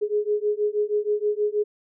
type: beating tone pair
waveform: sine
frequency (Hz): 415.3 / 421.6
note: G#4 / G#4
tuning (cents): 0 / +26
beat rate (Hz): 6.3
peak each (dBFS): -24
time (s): 0.01-1.64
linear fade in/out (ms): 20
effects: none